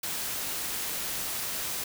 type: noise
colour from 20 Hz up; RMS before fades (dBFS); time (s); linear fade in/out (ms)
white; -33; 0.03-1.84; 5
effects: none